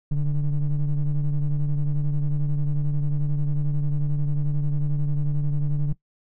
triangle ring-modulated tone, 75.2 Hz, D2, 42 cents sharp, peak -13 dBFS, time 0.11-5.93 s, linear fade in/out 10 ms, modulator 69.6 Hz, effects noise-tail reverb RT60 0.1 s tail -19 dB re dry + tanh soft clip ceiling -11 dBFS

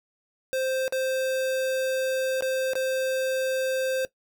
square tone with dropouts, 523.3 Hz, C5, in tune, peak -25 dBFS, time 0.53-4.05 s, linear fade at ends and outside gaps 0 ms, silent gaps 0.88-0.924 / 2.408-2.423 / 2.734-2.754 s, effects noise-tail reverb RT60 0.1 s tail -18 dB re dry

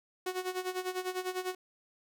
sawtooth tone with tremolo, 368.4 Hz, F#4, 7 cents flat, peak -27 dBFS, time 0.26-1.55 s, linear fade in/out 5 ms, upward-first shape sine, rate 10 Hz, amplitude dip 80%, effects none

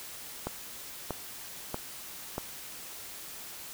click train, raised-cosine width 1 ms, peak -18 dBFS, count 4, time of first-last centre 0.47-2.381 s, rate 1.57 Hz, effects white hiss -44 dBFS RMS until 3.73 s

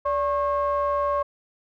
triangle ring-modulated tone, 255.9 Hz, C4, 38 cents flat, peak -16 dBFS, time 0.05-1.23 s, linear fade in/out 10 ms, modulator 834 Hz, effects none

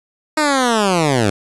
10% pulse linear sweep, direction down, 313.4 to 94.6 Hz, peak -5 dBFS, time 0.37-1.3 s, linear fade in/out 5 ms, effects resampled to 24000 Hz + 7-bit

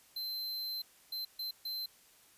square tone bursts at uneven times, 4100 Hz, C8, 36 cents flat, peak -37 dBFS, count 4, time 0.16-0.82 / 1.12-1.25 / 1.39-1.51 / 1.65-1.86 s, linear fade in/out 5 ms, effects white hiss -63 dBFS RMS until 2.37 s + resampled to 32000 Hz

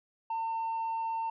sine tone with tanh clipping, 904 Hz, A5, 47 cents sharp, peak -31 dBFS, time 0.3-1.3 s, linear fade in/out 5 ms, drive 1 dB, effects none

